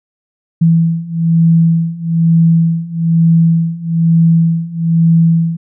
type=beating tone pair; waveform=sine; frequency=164.81 / 165.91 Hz; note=E3 / E3; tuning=0 / +11 cents; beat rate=1.1 Hz; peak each=-12 / -10 dBFS; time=0.61-5.57 s; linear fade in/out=10 ms; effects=none